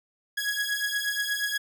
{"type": "beating tone pair", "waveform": "sawtooth", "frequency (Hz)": [1661.2, 1669.6], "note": ["G#6", "G#6"], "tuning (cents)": [0, 9], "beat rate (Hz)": 8.4, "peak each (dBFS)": -26, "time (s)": [0.37, 1.58], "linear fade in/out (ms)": 10, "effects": []}